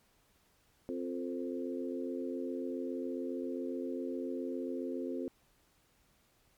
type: harmonic tone with a mistuned harmonic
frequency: 87.31 Hz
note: F2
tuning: in tune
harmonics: 3 / 4 / 5 / 6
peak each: -38 / -40 / -42 / -44 dBFS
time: 0.89-5.28 s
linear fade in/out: 0 ms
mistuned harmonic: 5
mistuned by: +31 cents
effects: pink hiss -70 dBFS RMS until 6.57 s + MP3 96 kbps